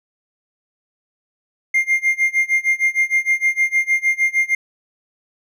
triangle tone with tremolo, 2111 Hz, C7, 15 cents sharp, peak -9 dBFS, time 1.74-4.55 s, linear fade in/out 5 ms, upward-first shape sine, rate 6.5 Hz, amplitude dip 95%, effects tanh soft clip ceiling -7 dBFS

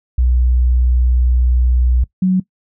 sine tone pair in turn, 61.7 / 185.69 Hz, B1 / F#3, -1 / +6 cents, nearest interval octave + perfect fifth, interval 1907 cents, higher second, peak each -10 dBFS, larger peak neither, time 0.18-2.04 / 2.22-2.4 s, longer first, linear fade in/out 5 ms, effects noise-tail reverb RT60 0.1 s tail -19 dB re dry

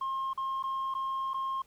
sine tone with dropouts, 1068 Hz, C6, 35 cents sharp, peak -28 dBFS, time 0.01-1.62 s, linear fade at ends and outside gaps 5 ms, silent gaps 0.333-0.375 / 0.627-0.637 / 0.941-0.949 / 1.335-1.342 s, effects tanh soft clip ceiling -29 dBFS + pink hiss -64 dBFS RMS until 1.66 s

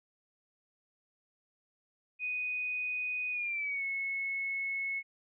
sine tone with pitch glide, 2489 to 2192 Hz, D#7 to C#7, 0 to -20 cents, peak -32 dBFS, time 2.19-5.03 s, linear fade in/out 50 ms, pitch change -220 cents, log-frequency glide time 3.31-3.84 s, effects none

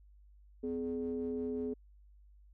triangle ring-modulated tone, 83.8 Hz, E2, 29 cents sharp, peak -29 dBFS, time 0.63-1.74 s, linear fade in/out 10 ms, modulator 338 Hz, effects added 50 Hz sine -57 dBFS peak until 2.53 s

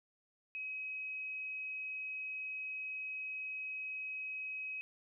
sine tone, 2542 Hz, D#7, 36 cents sharp, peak -39 dBFS, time 0.55-4.81 s, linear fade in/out 0 ms, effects none

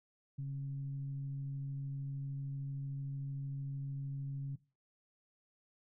sine tone with frequency modulation, 138.59 Hz, C#3, in tune, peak -37 dBFS, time 0.38-4.56 s, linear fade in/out 10 ms, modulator 132 Hz, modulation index 0.24, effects noise-tail reverb RT60 0.3 s tail -18 dB re dry

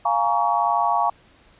sine chord, Bb minor seventh, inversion second, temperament equal with one note detuned, 698.5 / 830.6 / 932.3 / 1124.9 Hz, F5 / Ab5 / Bb5 / Db6, 0 / 0 / 0 / +25 cents, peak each -23 dBFS, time 0.05-1.1 s, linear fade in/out 5 ms, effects pink hiss -54 dBFS RMS until 1.59 s + resampled to 8000 Hz

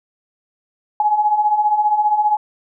sine beating tone pair, 830.6 / 845.6 Hz, G#5 / G#5, 0 / +31 cents, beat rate 15 Hz, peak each -20 / -14 dBFS, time 1-2.37 s, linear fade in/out 2 ms, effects none

